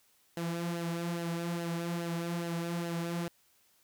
sawtooth tone with flanger, 170 Hz, F3, 46 cents flat, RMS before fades -35 dBFS, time 0.37-3.28 s, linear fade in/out 2 ms, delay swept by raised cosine 0.84 to 4.94 ms, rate 2.4 Hz, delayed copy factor -0.55, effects white hiss -68 dBFS RMS until 3.83 s

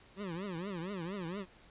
25% pulse tone with vibrato, 183.3 Hz, F#3, 16 cents flat, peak -34 dBFS, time 0.16-1.46 s, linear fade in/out 50 ms, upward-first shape triangle, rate 4.3 Hz, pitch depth 250 cents each way, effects pink hiss -60 dBFS RMS until 1.7 s + resampled to 8000 Hz

